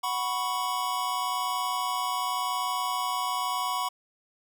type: chord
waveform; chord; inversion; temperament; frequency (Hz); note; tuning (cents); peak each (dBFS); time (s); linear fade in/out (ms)
square; F# suspended fourth; none; equal; 740 / 987.8 / 1108.7; F#5 / B5 / C#6; 0 / 0 / 0; -35 / -31 / -32; 0.03-3.89; 10
effects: none